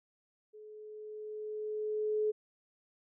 sine tone with level ramp, 427.1 Hz, G#4, 48 cents sharp, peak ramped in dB -49 to -27 dBFS, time 0.53-2.32 s, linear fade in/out 20 ms, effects none

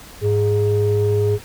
sine tone pair together, 103.8 / 415.2 Hz, G#2 / G#4, 0 / 0 cents, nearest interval 2 octaves, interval 2400 cents, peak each -16 dBFS, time 0.21-1.39 s, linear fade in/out 50 ms, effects tanh soft clip ceiling -9 dBFS + pink hiss -40 dBFS RMS until 1.44 s

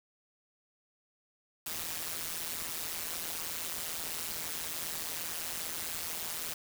white noise with amplitude modulation, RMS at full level -34 dBFS, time 1.66-6.54 s, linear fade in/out 5 ms, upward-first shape sine, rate 164 Hz, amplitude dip 90%, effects none

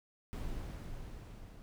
brown noise with level ramp, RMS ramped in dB -39 to -51 dBFS, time 0.33-1.62 s, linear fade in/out 0 ms, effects none

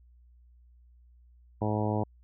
harmonic tone, 106.4 Hz, G#2, 42 cents sharp, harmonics 1 / 2 / 3 / 4 / 5 / 6 / 7 / 8 / 9, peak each -30 / -33 / -35 / -36 / -37 / -38 / -38 / -39 / -40 dBFS, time 1.61-2.04 s, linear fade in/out 10 ms, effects added 60 Hz sine -55 dBFS peak until 2.23 s

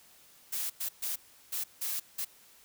blue noise bursts at uneven times, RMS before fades -34 dBFS, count 6, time 0.52-0.7 / 0.8-0.89 / 1.02-1.16 / 1.52-1.64 / 1.81-2 / 2.18-2.25 s, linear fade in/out 10 ms, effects white hiss -59 dBFS RMS until 2.64 s

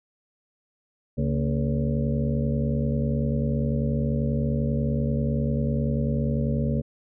harmonic tone with a mistuned harmonic, 70.2 Hz, C#2, 22 cents sharp, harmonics 1 / 2 / 3 / 4 / 6 / 7 / 8, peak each -29 / -25 / -27 / -38 / -36 / -36 / -35 dBFS, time 1.17-6.82 s, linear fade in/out 20 ms, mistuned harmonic 3, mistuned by +140 cents, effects none

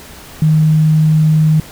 sine tone, 155.7 Hz, D#3, 2 cents sharp, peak -7 dBFS, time 0.42-1.6 s, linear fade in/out 2 ms, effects pink hiss -35 dBFS RMS until 1.71 s

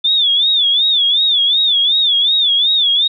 sine tone with vibrato, 3520 Hz, A7, in tune, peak -10 dBFS, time 0.04-3.08 s, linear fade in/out 10 ms, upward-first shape sine, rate 2.7 Hz, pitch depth 130 cents each way, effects none

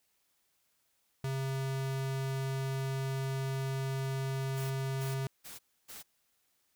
square tone, 134.2 Hz, C3, 44 cents sharp, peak -33 dBFS, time 1.24-5.27 s, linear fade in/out 2 ms
white noise bursts, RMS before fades -47 dBFS, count 4, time 4.56-6.03 s, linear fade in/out 20 ms, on 150 ms, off 290 ms
effects white hiss -75 dBFS RMS until 6.75 s

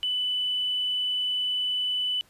triangle tone with tanh clipping, 2990 Hz, F#7, 17 cents sharp, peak -24 dBFS, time 0.03-2.21 s, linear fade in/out 0 ms, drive 1 dB, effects pink hiss -60 dBFS RMS until 2.29 s + resampled to 32000 Hz

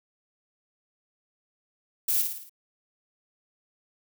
violet noise with echo, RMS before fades -25 dBFS, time 2.08-2.22 s, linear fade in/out 5 ms, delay 55 ms, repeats 5, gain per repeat -5 dB, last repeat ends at 2.495 s, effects none

